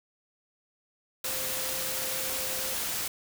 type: tone in noise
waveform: sine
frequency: 523.3 Hz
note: C5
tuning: in tune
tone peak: -41 dBFS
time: 1.25-2.74 s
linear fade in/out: 5 ms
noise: white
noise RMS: -32 dBFS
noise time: 1.24-3.08 s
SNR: -12 dB
effects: none